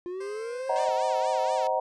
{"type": "exponential sweep", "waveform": "triangle", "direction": "up", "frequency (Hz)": [349.2, 620], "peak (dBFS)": -30, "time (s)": [0.06, 0.89], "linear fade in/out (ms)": 0}
{"type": "tone", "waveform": "15% pulse", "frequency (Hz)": 523.3, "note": "C5", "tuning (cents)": 0, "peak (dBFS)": -35, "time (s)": [0.2, 0.85], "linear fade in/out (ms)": 10}
{"type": "chord", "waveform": "sine", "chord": "C half-diminished seventh", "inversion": "none", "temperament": "just", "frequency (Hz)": [523.3, 627.9, 753.5, 941.9], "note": ["C5", "Eb5", "Gb5", "Bb5"], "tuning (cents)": [0, 16, 31, 18], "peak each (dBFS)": -29, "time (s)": [0.69, 1.8], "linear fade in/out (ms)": 5}
{"type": "tone with vibrato", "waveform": "5% pulse", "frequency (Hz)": 511, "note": "C5", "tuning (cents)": -41, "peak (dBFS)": -28, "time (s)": [0.76, 1.67], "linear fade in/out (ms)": 0, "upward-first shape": "sine", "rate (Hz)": 4.2, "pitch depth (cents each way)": 290}
{"effects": ["resampled to 24000 Hz"]}